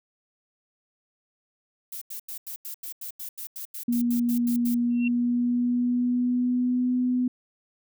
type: noise bursts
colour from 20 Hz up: violet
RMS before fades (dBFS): -36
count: 16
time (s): 1.92-4.745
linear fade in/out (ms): 5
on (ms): 95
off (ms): 87
type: tone with pitch glide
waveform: sine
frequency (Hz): 239.3 to 249.9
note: A#3 to B3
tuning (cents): +46 to +21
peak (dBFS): -21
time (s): 3.88-7.28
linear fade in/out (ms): 5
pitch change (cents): +75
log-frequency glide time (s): 4.76-6.93
type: tone with exponential growth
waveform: sine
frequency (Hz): 2723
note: F7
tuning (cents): -44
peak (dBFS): -27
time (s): 4.9-5.08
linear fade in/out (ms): 5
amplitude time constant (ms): 39
effects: none